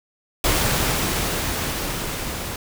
pink noise with level ramp, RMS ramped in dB -19 to -30 dBFS, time 0.44-2.56 s, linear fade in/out 2 ms, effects none

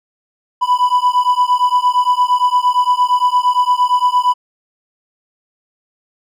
triangle beating tone pair, 987.8 / 996.5 Hz, B5 / B5, 0 / +15 cents, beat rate 8.7 Hz, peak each -12 dBFS, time 0.61-4.34 s, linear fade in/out 20 ms, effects none

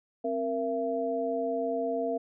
sine tone cluster, 264.6 / 467.4 / 673 Hz, C4 / A#4 / E5, +20 / +5 / +36 cents, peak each -34 / -31 / -31 dBFS, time 0.24-2.18 s, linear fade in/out 10 ms, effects none

